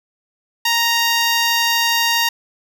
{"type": "tone", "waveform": "10% pulse", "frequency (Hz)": 932.3, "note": "A#5", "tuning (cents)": 0, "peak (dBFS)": -6, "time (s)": [0.65, 2.29], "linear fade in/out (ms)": 5, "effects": []}